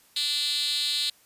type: tone with high-pass filter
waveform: 5% pulse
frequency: 292.3 Hz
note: D4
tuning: 8 cents flat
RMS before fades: -27 dBFS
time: 0.16-1.1 s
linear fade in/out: 5 ms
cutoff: 4000 Hz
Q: 5.8
effects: white hiss -59 dBFS RMS until 1.25 s + resampled to 32000 Hz